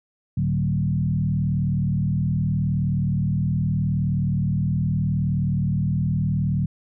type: tone with frequency modulation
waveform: sine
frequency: 143.5 Hz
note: D3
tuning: 40 cents flat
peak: -19 dBFS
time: 0.37-6.66 s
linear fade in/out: 5 ms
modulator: 39.2 Hz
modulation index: 1.3
effects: none